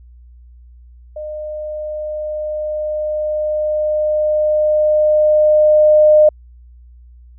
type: tone with level ramp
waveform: sine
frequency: 609 Hz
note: D#5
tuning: 37 cents flat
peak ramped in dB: -24 to -5 dBFS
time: 1.16-6.29 s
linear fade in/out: 5 ms
effects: added 60 Hz sine -39 dBFS peak until 7.38 s